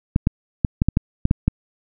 clicks, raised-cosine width 5 ms, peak -3 dBFS, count 9, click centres 0.161 / 0.271 / 0.648 / 0.819 / 0.886 / 0.971 / 1.254 / 1.311 / 1.48 s, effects none

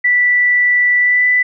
sine tone with pitch glide, 1968 to 1988.6 Hz, B6 to B6, -7 to +11 cents, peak -9 dBFS, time 0.04-1.43 s, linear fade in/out 10 ms, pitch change +18 cents, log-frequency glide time 0.98-1.26 s, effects none

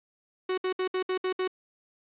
45% pulse tone bursts, 371.7 Hz, F#4, 8 cents sharp, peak -26 dBFS, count 7, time 0.49-1.477 s, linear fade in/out 5 ms, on 87 ms, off 63 ms, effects resampled to 8000 Hz + 9-bit

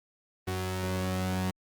sawtooth tone pair together, 93 / 185.7 Hz, F#2 / F#3, +9 / +7 cents, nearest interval octave, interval 1198 cents, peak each -27 / -27 dBFS, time 0.47-1.51 s, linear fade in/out 10 ms, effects Opus 32 kbps

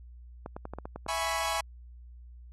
clicks, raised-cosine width 1 ms, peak -24 dBFS, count 8, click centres 0.461 / 0.565 / 0.654 / 0.736 / 0.786 / 0.855 / 0.96 / 1.064 s
sawtooth chord, C# minor seventh, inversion first, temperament equal, 659.3 / 830.6 / 987.8 / 1108.7 Hz, E5 / G#5 / B5 / C#6, 0 / 0 / 0 / 0 cents, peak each -31 dBFS, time 1.08-1.61 s, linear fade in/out 10 ms
effects added 60 Hz sine -46 dBFS peak until 2.52 s + AAC 32 kbps

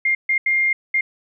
sine tone bursts at uneven times, 2116 Hz, C7, 19 cents sharp, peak -15 dBFS, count 4, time 0.05-0.15 / 0.29-0.38 / 0.46-0.73 / 0.94-1.01 s, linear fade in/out 5 ms, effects none

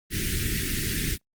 pink band-stop noise, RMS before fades -27 dBFS, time 0.1-1.18 s, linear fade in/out 50 ms, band 390 to 1600 Hz, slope 48 dB/octave, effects noise-tail reverb RT60 0.1 s tail -19 dB re dry + Opus 24 kbps

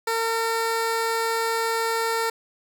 15% pulse tone, 454.6 Hz, A#4, 43 cents flat, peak -16 dBFS, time 0.07-2.3 s, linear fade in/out 5 ms, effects none

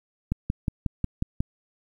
click train, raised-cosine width 5 ms, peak -12 dBFS, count 7, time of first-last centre 0.32-1.405 s, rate 5.53 Hz, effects 9-bit

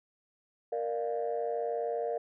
sine chord, Bb major, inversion none, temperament equal with one note detuned, 466.2 / 599.3 / 698.5 Hz, Bb4 / D5 / F5, 0 / +35 / 0 cents, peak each -32 / -35 / -35 dBFS, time 0.72-2.18 s, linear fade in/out 5 ms, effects tanh soft clip ceiling -23 dBFS

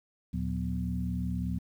sine tone cluster, 76.4 / 115.9 / 180.1 / 245 Hz, D#2 / A#2 / F#3 / B3, -31 / -10 / -46 / -14 cents, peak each -34 / -37 / -33 / -38 dBFS, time 0.33-1.59 s, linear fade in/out 10 ms, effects 10-bit

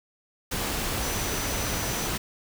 sine tone in noise, 5980 Hz, F#8, 17 cents sharp, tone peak -37 dBFS, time 1.02-2.08 s, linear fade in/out 10 ms, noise pink, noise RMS -29 dBFS, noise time 0.51-2.18 s, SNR -11 dB, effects none

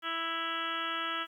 harmonic tone with a mistuned harmonic, 330 Hz, E4, 2 cents sharp, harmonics 1 / 2 / 3 / 4 / 5 / 6 / 7 / 8 / 9 / 10, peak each -45 / -46 / -45 / -35 / -40 / -43 / -47 / -45 / -41 / -41 dBFS, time 0.02-1.27 s, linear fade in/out 50 ms, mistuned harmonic 8, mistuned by +38 cents, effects 11-bit

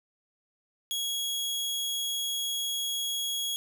sawtooth tone, 3322 Hz, G#7, in tune, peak -26 dBFS, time 0.91-3.56 s, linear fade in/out 0 ms, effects 10-bit

